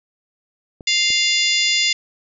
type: clicks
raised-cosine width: 2 ms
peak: -23 dBFS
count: 2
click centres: 0.808 / 1.104 s
type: harmonic tone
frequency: 698.5 Hz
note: F5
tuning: in tune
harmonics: 3 / 4 / 5 / 6 / 7 / 8 / 9 / 10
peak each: -21 / -22 / -21 / -28 / -21 / -32 / -33 / -26 dBFS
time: 0.87-1.93 s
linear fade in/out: 5 ms
effects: none